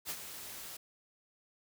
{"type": "noise with ADSR envelope", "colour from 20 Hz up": "white", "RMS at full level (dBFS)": -37, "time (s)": [0.05, 0.77], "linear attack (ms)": 52, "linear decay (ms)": 49, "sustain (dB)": -9, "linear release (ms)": 7, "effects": []}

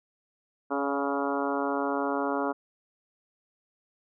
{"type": "harmonic tone with a mistuned harmonic", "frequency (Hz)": 140, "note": "C#3", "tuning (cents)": 18, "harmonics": [2, 3, 4, 5, 6, 7, 8, 9, 10], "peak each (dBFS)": [-31, -33, -34, -35, -36, -36, -37, -38, -38], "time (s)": [0.7, 2.53], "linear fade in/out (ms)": 20, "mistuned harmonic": 4, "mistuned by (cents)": 17, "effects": []}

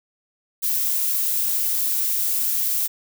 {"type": "noise", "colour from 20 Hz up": "violet", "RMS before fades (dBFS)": -22, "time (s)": [0.62, 2.88], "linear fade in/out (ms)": 20, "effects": []}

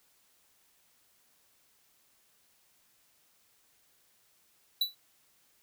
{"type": "tone with exponential decay", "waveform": "square", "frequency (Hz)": 3951, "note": "B7", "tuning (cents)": 0, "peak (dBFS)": -23, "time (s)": [4.81, 4.95], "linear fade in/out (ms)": 5, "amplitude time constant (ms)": 29, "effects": ["white hiss -68 dBFS RMS until 5.62 s"]}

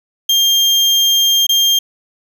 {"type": "tone with dropouts", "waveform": "35% pulse", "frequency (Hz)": 3200, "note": "G7", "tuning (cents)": 35, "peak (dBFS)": -8, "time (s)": [0.29, 1.79], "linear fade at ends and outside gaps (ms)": 5, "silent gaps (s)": [1.468, 1.491], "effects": []}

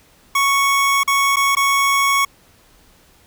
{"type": "tone with dropouts", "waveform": "25% pulse", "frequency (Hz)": 1108.7, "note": "C#6", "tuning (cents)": 0, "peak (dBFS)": -10, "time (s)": [0.35, 2.25], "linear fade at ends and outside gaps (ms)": 5, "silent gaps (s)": [[1.034, 1.076], [1.36, 1.367], [1.552, 1.568]], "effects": ["pink hiss -52 dBFS RMS until 3.26 s"]}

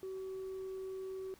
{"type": "tone", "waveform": "sine", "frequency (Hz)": 379.7, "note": "F#4", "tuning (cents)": 45, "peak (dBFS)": -38, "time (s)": [0.03, 1.34], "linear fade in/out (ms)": 0, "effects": ["tanh soft clip ceiling -38 dBFS", "pink hiss -63 dBFS RMS until 1.39 s"]}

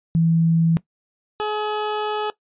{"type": "tone pair in turn", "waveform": ["sine", "20% pulse"], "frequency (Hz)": [164.81, 424], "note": ["E3", "G#4"], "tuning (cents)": [0, 36], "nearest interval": "octave + major third", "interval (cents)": 1636, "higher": "second", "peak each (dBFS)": [-14, -17], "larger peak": "first", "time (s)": [[0.15, 0.77], [1.4, 2.3]], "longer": "second", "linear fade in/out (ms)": 0, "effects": ["noise-tail reverb RT60 0.1 s tail -18 dB re dry", "resampled to 8000 Hz"]}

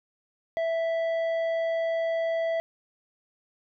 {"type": "tone with tanh clipping", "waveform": "triangle", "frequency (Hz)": 659.3, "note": "E5", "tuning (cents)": 0, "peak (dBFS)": -26, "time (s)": [0.57, 2.6], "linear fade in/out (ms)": 0, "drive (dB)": 12, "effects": []}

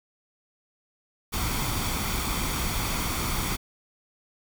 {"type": "noise with comb filter", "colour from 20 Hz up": "pink", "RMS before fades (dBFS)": -28, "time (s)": [1.32, 3.57], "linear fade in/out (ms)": 20, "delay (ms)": 0.88, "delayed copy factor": 0.5, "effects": []}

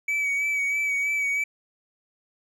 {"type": "tone with vibrato", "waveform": "triangle", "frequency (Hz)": 2279, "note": "C#7", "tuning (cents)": 47, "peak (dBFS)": -21, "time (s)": [0.08, 1.44], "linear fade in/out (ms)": 5, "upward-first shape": "sine", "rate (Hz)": 3.1, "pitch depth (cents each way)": 30, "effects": []}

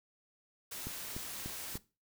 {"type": "noise", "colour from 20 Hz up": "white", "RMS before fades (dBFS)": -43, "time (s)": [0.71, 1.78], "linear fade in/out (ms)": 10}
{"type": "click train", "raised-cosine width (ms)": 3, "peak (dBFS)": -28, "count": 4, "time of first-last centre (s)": [0.87, 1.755], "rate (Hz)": 3.39}
{"effects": ["noise-tail reverb RT60 0.3 s tail -19 dB re dry"]}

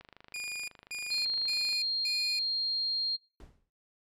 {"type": "click train", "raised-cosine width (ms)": 0.3, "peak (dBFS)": -34, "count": 45, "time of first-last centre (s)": [0.01, 1.729], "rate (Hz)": 25.6}
{"type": "tone bursts", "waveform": "sawtooth", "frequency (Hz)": 2438, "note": "D#7", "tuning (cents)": -36, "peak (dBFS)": -32, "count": 4, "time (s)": [0.34, 2.39], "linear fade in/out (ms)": 2, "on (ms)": 340, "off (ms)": 230}
{"type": "tone", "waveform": "sine", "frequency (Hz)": 4220, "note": "C8", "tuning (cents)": 14, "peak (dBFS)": -28, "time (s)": [1.1, 3.17], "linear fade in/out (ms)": 20}
{"type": "noise with exponential decay", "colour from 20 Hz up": "brown", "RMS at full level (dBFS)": -45, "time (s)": [3.4, 3.7], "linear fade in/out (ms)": 1, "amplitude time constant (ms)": 64}
{"effects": ["noise-tail reverb RT60 0.4 s tail -24 dB re dry", "low-pass 11000 Hz 12 dB/octave"]}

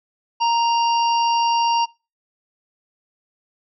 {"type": "harmonic tone", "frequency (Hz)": 932.3, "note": "A#5", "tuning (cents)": 0, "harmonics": [1, 3, 5, 6], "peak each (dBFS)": [-16, -26, -30, -32], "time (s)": [0.4, 1.86], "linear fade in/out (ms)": 20, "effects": ["noise-tail reverb RT60 0.3 s tail -24 dB re dry"]}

